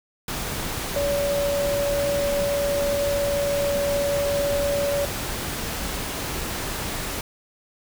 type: tone in noise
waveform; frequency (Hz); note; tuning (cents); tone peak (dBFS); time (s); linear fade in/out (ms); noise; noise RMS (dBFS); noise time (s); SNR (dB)
sine; 569; C#5; +45; -21; 0.96-5.05; 2; pink; -29; 0.28-7.21; +5
effects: none